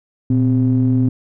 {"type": "ring-modulated tone", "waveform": "triangle", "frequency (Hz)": 69.3, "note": "C#2", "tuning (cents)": 0, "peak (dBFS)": -7, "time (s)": [0.3, 1.09], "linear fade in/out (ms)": 5, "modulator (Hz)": 188, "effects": []}